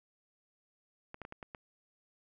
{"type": "clicks", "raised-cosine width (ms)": 0.5, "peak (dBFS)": -29, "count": 6, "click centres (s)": [1.144, 1.217, 1.251, 1.324, 1.428, 1.548], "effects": []}